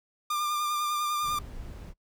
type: tone with vibrato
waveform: 45% pulse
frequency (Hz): 1197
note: D6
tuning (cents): +33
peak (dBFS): -27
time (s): 0.3-1.39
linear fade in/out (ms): 5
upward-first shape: sine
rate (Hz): 10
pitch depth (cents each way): 24
type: noise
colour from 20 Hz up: brown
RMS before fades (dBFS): -41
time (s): 1.22-1.94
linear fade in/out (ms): 50
effects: noise-tail reverb RT60 0.1 s tail -22 dB re dry